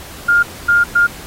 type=tone bursts at uneven times; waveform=sine; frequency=1410 Hz; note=F6; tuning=16 cents sharp; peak=-8 dBFS; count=3; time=0.28-0.43 / 0.68-0.84 / 0.95-1.07 s; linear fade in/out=10 ms; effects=pink hiss -34 dBFS RMS until 1.26 s + AAC 48 kbps